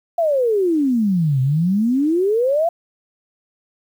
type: exponential two-way sweep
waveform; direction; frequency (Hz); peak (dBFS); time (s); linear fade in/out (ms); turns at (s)
sine; down then up; 698.5 to 126.9 to 698.5; -14; 0.18-2.69; 5; 1.41
effects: 8-bit